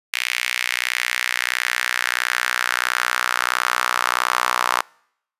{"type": "tone with high-pass filter sweep", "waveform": "sawtooth", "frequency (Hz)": 61.5, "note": "B1", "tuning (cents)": -7, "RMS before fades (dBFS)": -22, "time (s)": [0.13, 4.81], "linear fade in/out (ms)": 5, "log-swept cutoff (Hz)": [2300, 1100], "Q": 2.8, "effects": ["noise-tail reverb RT60 0.7 s tail -26 dB re dry", "resampled to 32000 Hz"]}